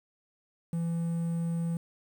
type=tone with quantisation; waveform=triangle; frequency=167.8 Hz; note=E3; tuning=31 cents sharp; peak=-26 dBFS; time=0.73-1.77 s; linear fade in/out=2 ms; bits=9; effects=none